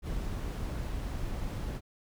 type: noise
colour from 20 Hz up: brown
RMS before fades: -35 dBFS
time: 0.02-1.81 s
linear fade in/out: 50 ms
effects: none